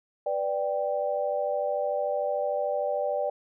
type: chord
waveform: sine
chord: G major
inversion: first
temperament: equal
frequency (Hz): 493.9 / 587.3 / 784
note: B4 / D5 / G5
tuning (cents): 0 / 0 / 0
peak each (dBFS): -32 / -27 / -32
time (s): 0.26-3.3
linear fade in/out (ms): 5
effects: none